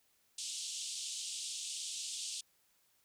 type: band-pass noise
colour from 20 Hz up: white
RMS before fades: -42 dBFS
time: 0.38-2.41 s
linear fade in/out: 5 ms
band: 2900 to 8800 Hz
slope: 48 dB/octave
effects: white hiss -73 dBFS RMS until 3.04 s